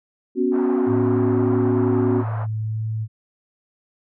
sine chord, B suspended second, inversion none, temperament equal, 246.9 / 277.2 / 370 Hz, B3 / C#4 / F#4, 0 / 0 / 0 cents, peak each -22 / -22 / -20 dBFS, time 0.35-2.24 s, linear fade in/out 50 ms
pink band-pass noise, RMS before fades -34 dBFS, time 0.51-2.47 s, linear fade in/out 50 ms, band 660 to 1200 Hz, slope 24 dB/octave
sine tone with vibrato, 109.6 Hz, A2, 6 cents flat, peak -22 dBFS, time 0.86-3.08 s, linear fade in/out 50 ms, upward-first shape sine, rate 1.6 Hz, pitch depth 10 cents each way
effects none

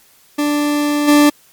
40% pulse tone with level steps, 293.7 Hz, D4, in tune, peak -13 / -6 dBFS, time 0.38-1.3 s, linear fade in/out 10 ms, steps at 1.07 s, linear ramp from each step 20 ms, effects white hiss -50 dBFS RMS until 1.52 s + MP3 96 kbps

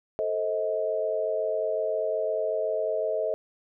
sine chord, A diminished, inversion none, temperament just, 440 / 528 / 633.6 Hz, A4 / C5 / Eb5, 0 / +16 / +31 cents, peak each -30 / -32 / -27 dBFS, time 0.19-3.34 s, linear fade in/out 0 ms, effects none

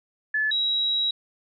sine tone pair in turn, 1728 / 3860 Hz, A6 / B7, -32 / -40 cents, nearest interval octave + major second, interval 1392 cents, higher second, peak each -21 dBFS, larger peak neither, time 0.34-0.51 / 0.51-1.11 s, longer second, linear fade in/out 5 ms, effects none

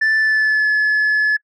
sine tone with pitch glide, 1760 to 1714.8 Hz, A6 to A6, 0 to -45 cents, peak -10 dBFS, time 0.01-1.37 s, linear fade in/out 10 ms, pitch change -45 cents, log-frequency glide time 0.17-0.68 s, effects noise-tail reverb RT60 0.1 s tail -26 dB re dry + tanh soft clip ceiling -12 dBFS

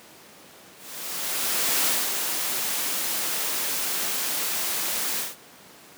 white noise with ADSR envelope, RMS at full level -22 dBFS, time 0.76-5.36 s, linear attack 1100 ms, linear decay 210 ms, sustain -5 dB, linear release 180 ms, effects pink hiss -48 dBFS RMS until 5.97 s + high-pass 200 Hz 12 dB/octave

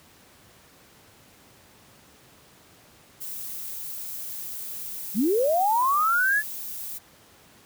violet noise, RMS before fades -35 dBFS, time 3.2-6.99 s, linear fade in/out 20 ms
sine linear sweep, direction up, 174.61 to 1749 Hz, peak -19 dBFS, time 5.14-6.43 s, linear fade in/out 50 ms
effects pink hiss -54 dBFS RMS until 7.65 s + high-pass 80 Hz 12 dB/octave

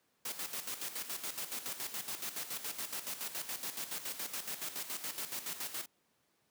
white noise with tremolo, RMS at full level -39 dBFS, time 0.25-5.86 s, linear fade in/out 5 ms, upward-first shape square, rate 7.1 Hz, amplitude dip 65%, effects pink hiss -75 dBFS RMS until 6.5 s + high-pass 150 Hz 12 dB/octave

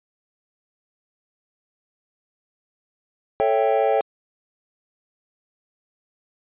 triangle chord, A dominant seventh, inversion none, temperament equal with one note detuned, 440 / 554.4 / 659.3 / 786.7 Hz, A4 / C#5 / E5 / G5, 0 / 0 / 0 / +6 cents, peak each -20 / -20 / -22 / -20 dBFS, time 3.4-4.01 s, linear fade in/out 0 ms, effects resampled to 8000 Hz

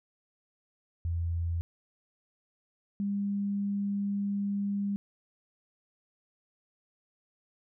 sine tone pair in turn, 84.5 / 201 Hz, E2 / G3, +43 / +44 cents, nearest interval octave + minor third, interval 1501 cents, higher second, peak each -28 / -28 dBFS, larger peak neither, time 1.05-1.61 / 3-4.96 s, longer second, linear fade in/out 0 ms, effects none

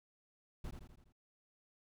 brown noise with echo, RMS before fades -43 dBFS, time 0.64-0.71 s, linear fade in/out 5 ms, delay 83 ms, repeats 5, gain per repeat -5 dB, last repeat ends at 1.125 s, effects none

